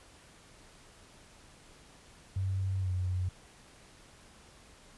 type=tone with pitch glide; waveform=sine; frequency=95.5 to 91.4 Hz; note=G2 to F#2; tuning=-45 to -21 cents; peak=-29 dBFS; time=2.36-3.29 s; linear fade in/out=5 ms; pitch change=-76 cents; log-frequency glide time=2.8-2.9 s; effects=pink hiss -57 dBFS RMS until 4.97 s + resampled to 24000 Hz